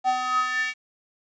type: tone with high-pass filter sweep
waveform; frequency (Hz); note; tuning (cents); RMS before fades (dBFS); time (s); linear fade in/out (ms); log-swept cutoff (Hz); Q
square; 252.7; B3; +40; -24; 0.04-0.74; 50; 750 to 2200; 8
effects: resampled to 16000 Hz + 9-bit